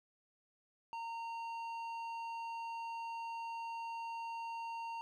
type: tone with low-pass filter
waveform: square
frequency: 920 Hz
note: A#5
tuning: 23 cents flat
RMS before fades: -43 dBFS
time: 0.93-5.01 s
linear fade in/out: 0 ms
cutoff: 3100 Hz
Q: 0.75
effects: 13-bit